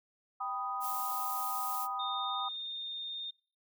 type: chord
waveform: sine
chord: G augmented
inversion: none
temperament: equal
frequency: 784 / 987.8 / 1244.5 Hz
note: G5 / B5 / D#6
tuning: 0 / 0 / 0 cents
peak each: -39 / -41 / -36 dBFS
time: 0.4-2.49 s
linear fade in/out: 10 ms
type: noise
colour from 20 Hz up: violet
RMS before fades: -40 dBFS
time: 0.8-1.88 s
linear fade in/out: 50 ms
type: tone with vibrato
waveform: sine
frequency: 3650 Hz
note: A#7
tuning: 37 cents flat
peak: -37 dBFS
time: 1.99-3.31 s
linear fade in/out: 10 ms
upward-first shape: triangle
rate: 19 Hz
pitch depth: 12 cents each way
effects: noise-tail reverb RT60 0.4 s tail -24 dB re dry